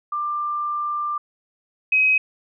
sine tone pair in turn, 1188 / 2534 Hz, D6 / D#7, +20 / +31 cents, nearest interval octave + minor second, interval 1311 cents, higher second, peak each -22 / -14 dBFS, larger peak second, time 0.12-1.18 / 1.92-2.18 s, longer first, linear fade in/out 5 ms, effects none

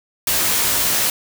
white noise with comb filter, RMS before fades -18 dBFS, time 0.27-1.1 s, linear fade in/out 2 ms, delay 17 ms, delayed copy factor +0.85, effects none

